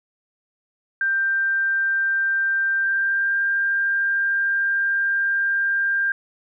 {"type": "tone with pitch glide", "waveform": "sine", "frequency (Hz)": [1575, 1593.3], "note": ["G6", "G6"], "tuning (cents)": [8, 28], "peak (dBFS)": -18, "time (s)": [1.01, 6.12], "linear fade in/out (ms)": 2, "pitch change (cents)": 20, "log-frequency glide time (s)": [2.78, 3.38], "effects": []}